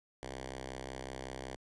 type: tone with notch filter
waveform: 5% pulse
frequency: 65.41 Hz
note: C2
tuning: in tune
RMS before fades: -44 dBFS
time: 0.23-1.56 s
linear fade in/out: 0 ms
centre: 190 Hz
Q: 1.5
effects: resampled to 22050 Hz